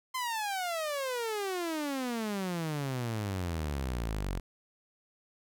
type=exponential sweep; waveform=sawtooth; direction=down; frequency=1046.5 to 43.4 Hz; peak=-28 dBFS; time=0.14-4.4 s; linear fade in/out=10 ms; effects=none